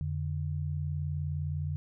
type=tone pair together; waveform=sine; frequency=87.1 / 146.73 Hz; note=F2 / D3; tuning=-4 / -1 cents; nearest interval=major sixth; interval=903 cents; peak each=-33 / -33 dBFS; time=0.01-1.76 s; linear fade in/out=0 ms; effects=none